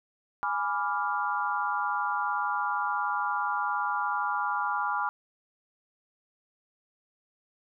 sine chord, G# diminished seventh, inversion none, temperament equal, 830.6 / 987.8 / 1174.7 / 1396.9 Hz, G#5 / B5 / D6 / F6, 0 / 0 / 0 / 0 cents, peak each -32 dBFS, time 0.43-5.09 s, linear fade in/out 0 ms, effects none

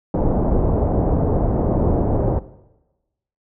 pink low-pass noise, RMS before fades -18 dBFS, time 0.14-2.39 s, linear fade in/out 2 ms, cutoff 730 Hz, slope 24 dB/octave, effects noise-tail reverb RT60 1.0 s tail -17 dB re dry

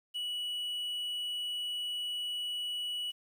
triangle tone with quantisation, 2940 Hz, F#7, 12 cents flat, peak -32 dBFS, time 0.14-3.12 s, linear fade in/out 20 ms, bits 10, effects none

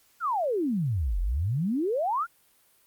sine exponential two-way sweep, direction down then up, 1480 to 41.2 to 1480 Hz, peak -24 dBFS, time 0.2-2.27 s, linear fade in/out 50 ms, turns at 1.2 s, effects white hiss -63 dBFS RMS until 2.86 s + Opus 48 kbps

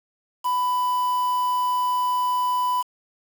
triangle tone with quantisation, 995 Hz, B5, 13 cents sharp, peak -18 dBFS, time 0.44-2.83 s, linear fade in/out 20 ms, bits 6, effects none

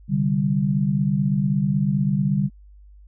sine chord, C suspended second, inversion none, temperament equal, 130.81 / 146.83 / 196 Hz, C3 / D3 / G3, 0 / 0 / 0 cents, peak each -27 / -21 / -21 dBFS, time 0.08-2.5 s, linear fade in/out 50 ms, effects added 50 Hz sine -44 dBFS peak until 3.07 s

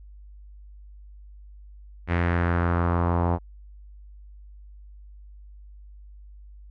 sawtooth tone with low-pass filter sweep, 86.4 Hz, F2, 18 cents flat, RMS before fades -23 dBFS, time 2.07-3.39 s, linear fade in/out 50 ms, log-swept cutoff 2100 to 870 Hz, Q 2.6, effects added 50 Hz sine -43 dBFS peak until 6.7 s

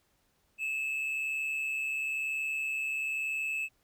triangle tone with amplitude modulation, 2604 Hz, E7, 22 cents flat, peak -27 dBFS, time 0.58-3.69 s, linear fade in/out 50 ms, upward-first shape sine, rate 141 Hz, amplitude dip 45%, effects pink hiss -72 dBFS RMS until 3.83 s

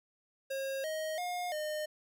square tone with pitch steps, 540 / 628 / 714 / 610 Hz, C#5 / D#5 / F5 / D#5, -45 / +16 / +38 / -34 cents, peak -35 dBFS, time 0.5-1.86 s, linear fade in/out 10 ms, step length 340 ms, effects none

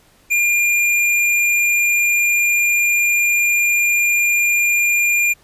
square tone, 2405 Hz, D7, 41 cents sharp, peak -14 dBFS, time 0.3-5.34 s, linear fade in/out 20 ms, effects pink hiss -53 dBFS RMS until 5.43 s + resampled to 32000 Hz

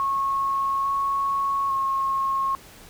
sine tone with pitch steps, 1094 / 1103 / 1083 Hz, C#6 / C#6 / C#6, -23 / -9 / -41 cents, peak -21 dBFS, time 0-2.55 s, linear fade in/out 0 ms, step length 850 ms, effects pink hiss -47 dBFS RMS until 2.89 s

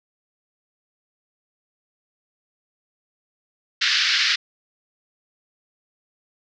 white band-pass noise, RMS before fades -20 dBFS, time 3.81-4.36 s, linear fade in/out 10 ms, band 1400 to 5200 Hz, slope 48 dB/octave, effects none

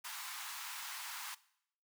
pink high-pass noise, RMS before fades -45 dBFS, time 0.04-1.35 s, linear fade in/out 10 ms, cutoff 870 Hz, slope 48 dB/octave, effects noise-tail reverb RT60 0.7 s tail -19 dB re dry

